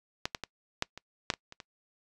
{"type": "clicks", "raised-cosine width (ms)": 0.2, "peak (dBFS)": [-12, -15, -18, -10, -25, -8, -18, -28, -26], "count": 9, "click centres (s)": [0.255, 0.348, 0.437, 0.824, 0.976, 1.302, 1.338, 1.524, 1.602], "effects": ["noise-tail reverb RT60 0.1 s tail -24 dB re dry", "resampled to 24000 Hz"]}